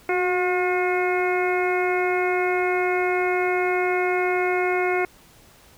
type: harmonic tone with a mistuned harmonic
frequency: 359.6 Hz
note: F#4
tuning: 49 cents flat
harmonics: 1 / 2 / 3 / 4 / 5 / 6 / 7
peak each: -22 / -26 / -33 / -30 / -37 / -27 / -37 dBFS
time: 0.09-5.05 s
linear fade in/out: 2 ms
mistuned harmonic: 1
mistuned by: +31 cents
effects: pink hiss -52 dBFS RMS until 5.77 s